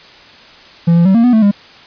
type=tone with pitch steps; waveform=triangle; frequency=168.9 / 170.5 / 191 / 231.7 / 246.5 / 220.1 / 202.3 Hz; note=E3 / F3 / G3 / A#3 / B3 / A3 / G#3; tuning=+42 / -41 / -45 / -10 / -3 / +1 / -45 cents; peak=-4 dBFS; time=0.87-1.514 s; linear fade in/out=10 ms; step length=92 ms; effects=white hiss -39 dBFS RMS until 1.86 s + resampled to 11025 Hz